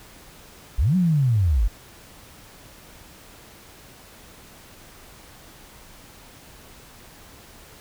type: linear two-way sweep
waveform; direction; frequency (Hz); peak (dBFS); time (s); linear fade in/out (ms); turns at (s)
sine; up then down; 41.2 to 190 to 42.44; -16; 0.78-1.68; 10; 0.96
effects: pink hiss -47 dBFS RMS until 7.8 s